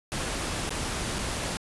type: noise with dropouts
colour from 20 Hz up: pink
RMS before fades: -31 dBFS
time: 0.12-1.57 s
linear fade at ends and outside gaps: 0 ms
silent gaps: 0.693-0.706 / 1.185-1.189 s
effects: resampled to 24000 Hz